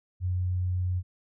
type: tone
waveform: sine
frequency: 90.8 Hz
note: F#2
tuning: 32 cents flat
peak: -25 dBFS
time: 0.2-1.03 s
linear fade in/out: 50 ms
effects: none